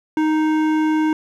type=tone with hard clipping; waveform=sine; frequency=311.1 Hz; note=D#4; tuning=in tune; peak=-17 dBFS; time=0.17-1.13 s; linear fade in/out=2 ms; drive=13 dB; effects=none